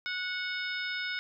harmonic tone, 735 Hz, F#5, 12 cents flat, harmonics 2 / 3 / 4 / 5 / 6 / 7, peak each -35 / -37 / -45 / -40 / -51 / -42 dBFS, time 0.06-1.19 s, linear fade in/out 0 ms, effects none

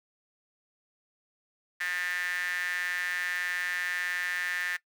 sawtooth tone with high-pass filter, 178.4 Hz, F3, 37 cents sharp, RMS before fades -32 dBFS, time 1.8-4.77 s, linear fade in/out 10 ms, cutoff 1800 Hz, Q 8.9, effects noise-tail reverb RT60 0.1 s tail -20 dB re dry

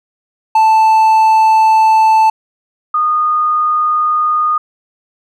triangle / sine tone pair in turn, 880 / 1228.8 Hz, A5 / D#6, 0 / -22 cents, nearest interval tritone, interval 578 cents, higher second, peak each -4 / -10 dBFS, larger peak first, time 0.55-2.3 / 2.94-4.58 s, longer first, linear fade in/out 5 ms, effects none

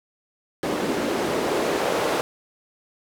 white noise with band-pass filter sweep, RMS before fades -24 dBFS, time 0.63-2.21 s, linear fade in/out 0 ms, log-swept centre 310 to 510 Hz, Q 1.5, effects none

